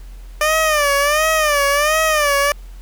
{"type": "tone with vibrato", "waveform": "15% pulse", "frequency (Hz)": 598, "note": "D5", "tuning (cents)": 31, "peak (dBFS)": -7, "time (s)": [0.41, 2.52], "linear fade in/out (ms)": 2, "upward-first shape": "sine", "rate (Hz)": 1.4, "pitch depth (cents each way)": 110, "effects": ["added 43 Hz sine -32 dBFS peak until 2.81 s", "pink hiss -50 dBFS RMS until 2.81 s"]}